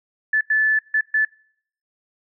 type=tone bursts at uneven times; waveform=sine; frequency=1741 Hz; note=A6; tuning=19 cents flat; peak=-15 dBFS; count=4; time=0.33-0.41 / 0.5-0.79 / 0.94-1.01 / 1.14-1.25 s; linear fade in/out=5 ms; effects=noise-tail reverb RT60 0.6 s tail -24 dB re dry

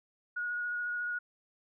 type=tone with vibrato; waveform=sine; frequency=1449 Hz; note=F#6; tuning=37 cents flat; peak=-32 dBFS; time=0.36-1.19 s; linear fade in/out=10 ms; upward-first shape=square; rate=14 Hz; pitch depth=9 cents each way; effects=none

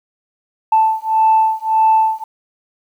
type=beating tone pair; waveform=sine; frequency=880 / 881.7 Hz; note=A5 / A5; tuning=0 / +3 cents; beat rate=1.7 Hz; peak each=-13 dBFS; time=0.72-2.24 s; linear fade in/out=5 ms; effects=tanh soft clip ceiling -4 dBFS + 8-bit

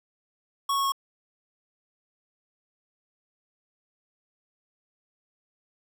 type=tone with pitch steps; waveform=square; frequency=1108.7 / 1101.7 / 1094.7 Hz; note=C#6 / C#6 / C#6; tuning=0 / -11 / -22 cents; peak=-24 dBFS; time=0.69-0.921 s; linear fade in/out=5 ms; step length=77 ms; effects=none

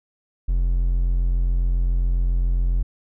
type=tone; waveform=triangle; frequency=43.65 Hz; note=F1; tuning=in tune; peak=-15 dBFS; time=0.48-2.83 s; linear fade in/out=10 ms; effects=none

